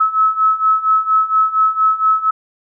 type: beating tone pair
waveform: sine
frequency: 1292 / 1296.3 Hz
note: E6 / E6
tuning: -35 / -29 cents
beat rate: 4.3 Hz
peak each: -16 / -13 dBFS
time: 0-2.31 s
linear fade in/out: 10 ms
effects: none